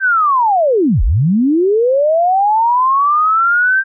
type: linear two-way sweep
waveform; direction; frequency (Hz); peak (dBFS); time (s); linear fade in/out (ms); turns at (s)
sine; down then up; 1584 to 32.7 to 1584; -9; 0-3.84; 50; 1.03
effects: none